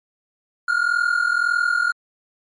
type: tone pair together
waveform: triangle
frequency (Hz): 1396.9 / 1438.7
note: F6 / F#6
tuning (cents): 0 / -49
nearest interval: minor second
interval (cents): 51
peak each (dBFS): -18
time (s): 0.68-1.92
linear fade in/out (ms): 5
effects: MP3 48 kbps